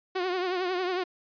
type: tone with vibrato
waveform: sawtooth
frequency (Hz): 365.1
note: F#4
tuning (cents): -23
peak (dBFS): -23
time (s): 0.15-1.04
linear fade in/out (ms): 10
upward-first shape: triangle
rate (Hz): 11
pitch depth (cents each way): 81
effects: resampled to 11025 Hz